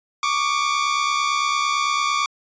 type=tone pair together; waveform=sawtooth; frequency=1123 / 1191.9 Hz; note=C#6 / D6; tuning=+22 / +25 cents; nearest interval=minor second; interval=103 cents; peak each=-18 dBFS; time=0.23-2.26 s; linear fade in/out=2 ms; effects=resampled to 16000 Hz

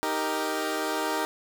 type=chord; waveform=15% pulse; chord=Eb major; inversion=none; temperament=equal; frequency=311.1 / 392 / 466.2 Hz; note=Eb4 / G4 / Bb4; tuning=0 / 0 / 0 cents; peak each=-24 / -25 / -26 dBFS; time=0.03-1.25 s; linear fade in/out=0 ms; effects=none

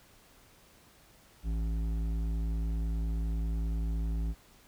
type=tone with hard clipping; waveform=sine; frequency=55 Hz; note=A1; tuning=in tune; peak=-31 dBFS; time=1.43-4.35 s; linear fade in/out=50 ms; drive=10 dB; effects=pink hiss -60 dBFS RMS until 4.67 s

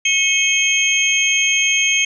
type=tone cluster; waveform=sine; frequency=2195 / 2547 / 3167 / 6430 Hz; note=C#7 / D#7 / G7 / G8; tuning=-18 / +40 / +17 / +43 cents; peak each=-19 dBFS; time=0.05-2.05 s; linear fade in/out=5 ms; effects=none

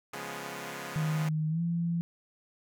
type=chord; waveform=5% pulse; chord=C# dominant seventh; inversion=none; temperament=equal; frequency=138.59 / 174.61 / 207.7 / 246.9 Hz; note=C#3 / E#3 / G#3 / B3; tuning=0 / 0 / 0 / 0 cents; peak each=-32 dBFS; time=0.13-1.29 s; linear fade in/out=5 ms
type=tone with pitch glide; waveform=sine; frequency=155.56 to 169.64 Hz; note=D#3 to E3; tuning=0 to +50 cents; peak=-27 dBFS; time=0.96-2.01 s; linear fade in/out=0 ms; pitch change=+150 cents; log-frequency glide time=1.49-1.61 s
effects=none

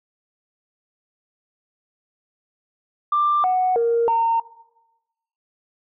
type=tone with pitch steps; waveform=sine; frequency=1184 / 739 / 466.1 / 916 Hz; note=D6 / F#5 / A#4 / A#5; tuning=+14 / -2 / 0 / -31 cents; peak=-15 dBFS; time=3.12-4.4 s; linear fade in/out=5 ms; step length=320 ms; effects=noise-tail reverb RT60 1.0 s tail -18 dB re dry + tanh soft clip ceiling -11 dBFS

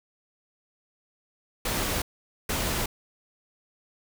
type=noise bursts at uneven times; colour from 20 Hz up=pink; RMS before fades=-28 dBFS; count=2; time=1.65-2.02 / 2.49-2.86 s; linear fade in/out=5 ms; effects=none

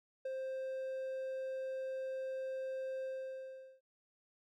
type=tone with ADSR envelope; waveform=triangle; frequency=526 Hz; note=C5; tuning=9 cents sharp; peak=-34 dBFS; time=0.25-3.81 s; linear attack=6 ms; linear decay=28 ms; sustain=-2 dB; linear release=770 ms; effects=none

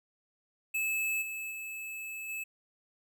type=tone with level steps; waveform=square; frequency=2606 Hz; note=E7; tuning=20 cents flat; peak=-30 / -37 / -39 / -36 dBFS; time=0.74-2.44 s; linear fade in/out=10 ms; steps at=1.21 / 1.5 / 2.28 s; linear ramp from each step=20 ms; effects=none

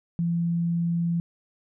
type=tone; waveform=sine; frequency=169.8 Hz; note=F3; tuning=48 cents flat; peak=-22 dBFS; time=0.19-1.2 s; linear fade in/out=0 ms; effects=none

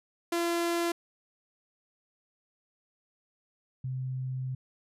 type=tone pair in turn; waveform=sawtooth / sine; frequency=341.2 / 129.66 Hz; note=F4 / C3; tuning=-40 / -15 cents; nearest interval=octave + perfect fourth; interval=1675 cents; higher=first; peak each=-23 / -31 dBFS; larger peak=first; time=0.32-0.92 / 3.84-4.55 s; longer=second; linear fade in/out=5 ms; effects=resampled to 32000 Hz

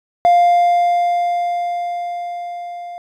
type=tone with level ramp; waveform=triangle; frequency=700 Hz; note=F5; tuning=4 cents sharp; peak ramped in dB=-5 to -26 dBFS; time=0.25-2.98 s; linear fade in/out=0 ms; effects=tanh soft clip ceiling -1 dBFS

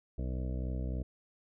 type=harmonic tone; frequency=63.4 Hz; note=B1; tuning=46 cents sharp; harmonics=1 / 2 / 3 / 4 / 5 / 7 / 8 / 9 / 10; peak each=-34 / -40 / -44 / -46 / -48 / -51 / -52 / -53 / -54 dBFS; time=0.18-1.03 s; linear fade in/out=5 ms; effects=none

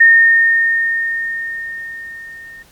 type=tone with level ramp; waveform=sine; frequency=1832 Hz; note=A#6; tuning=31 cents flat; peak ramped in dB=-3 to -33 dBFS; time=0-2.63 s; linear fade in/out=10 ms; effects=pink hiss -48 dBFS RMS until 2.71 s + MP3 96 kbps

